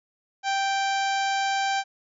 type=harmonic tone; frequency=784 Hz; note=G5; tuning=in tune; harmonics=1 / 2 / 3 / 4 / 5 / 6 / 7 / 8 / 9; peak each=-24 / -30 / -34 / -36 / -38 / -40 / -41 / -42 / -43 dBFS; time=0.43-1.84 s; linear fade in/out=50 ms; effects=none

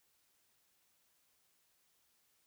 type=silence; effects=white hiss -75 dBFS RMS until 2.46 s

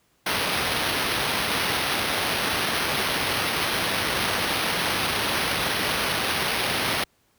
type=noise with sample-and-hold; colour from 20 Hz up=white; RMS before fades=-25 dBFS; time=0.26-7.04 s; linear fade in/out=5 ms; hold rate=7350 Hz; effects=pink hiss -65 dBFS RMS until 7.38 s + high-pass 60 Hz 12 dB/octave

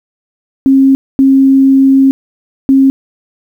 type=tone bursts at uneven times; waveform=sine; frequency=269.3 Hz; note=C#4; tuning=50 cents flat; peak=-3 dBFS; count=3; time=0.66-0.95 / 1.19-2.11 / 2.69-2.9 s; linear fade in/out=0 ms; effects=7-bit

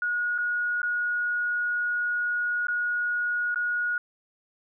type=tone with dropouts; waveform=sine; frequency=1448 Hz; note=F#6; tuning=38 cents flat; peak=-24 dBFS; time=0.02-3.98 s; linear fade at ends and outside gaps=2 ms; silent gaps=0.38-0.385 / 0.818-0.83 / 2.67-2.683 / 3.545-3.558 s; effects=none

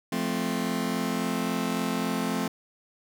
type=chord; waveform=sawtooth; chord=F major; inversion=none; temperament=just; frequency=174.61 / 218.3 / 261.9 Hz; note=F3 / A3 / C4; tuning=0 / -13 / +2 cents; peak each=-28 / -26 / -26 dBFS; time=0.12-2.48 s; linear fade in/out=5 ms; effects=none

